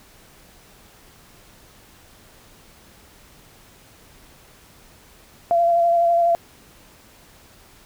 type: tone with vibrato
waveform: sine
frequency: 684 Hz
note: F5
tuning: 36 cents flat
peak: -14 dBFS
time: 5.51-6.35 s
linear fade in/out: 0 ms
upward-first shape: sine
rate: 12 Hz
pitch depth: 19 cents each way
effects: pink hiss -50 dBFS RMS until 7.85 s